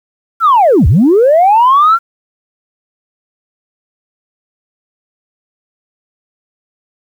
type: linear two-way sweep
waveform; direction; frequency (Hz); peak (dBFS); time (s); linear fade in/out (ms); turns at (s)
sine; down then up; 1396.9 to 61.5 to 1396.9; -3; 0.4-1.99; 50; 0.87
effects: tanh soft clip ceiling -1 dBFS + 7-bit